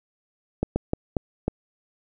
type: slowing click train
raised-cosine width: 2 ms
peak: -9 dBFS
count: 5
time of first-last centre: 0.63-1.48 s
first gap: 130 ms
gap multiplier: 1.34
effects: none